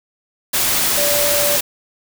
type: tone in noise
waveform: sine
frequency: 581 Hz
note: D5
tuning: 19 cents flat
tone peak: -19 dBFS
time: 0.97-1.57 s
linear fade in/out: 10 ms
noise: white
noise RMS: -17 dBFS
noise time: 0.53-1.61 s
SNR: -5 dB
effects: none